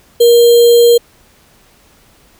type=tone with sample-and-hold; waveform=sine; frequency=472.3 Hz; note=A#4; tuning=23 cents sharp; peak=-3 dBFS; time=0.2-0.98 s; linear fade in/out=10 ms; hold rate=3675 Hz; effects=pink hiss -48 dBFS RMS until 2.39 s